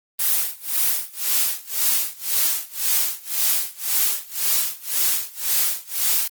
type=noise with tremolo; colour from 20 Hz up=blue; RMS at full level=-18 dBFS; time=0.19-6.28 s; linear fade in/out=5 ms; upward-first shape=sine; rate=1.9 Hz; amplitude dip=95%; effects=Opus 24 kbps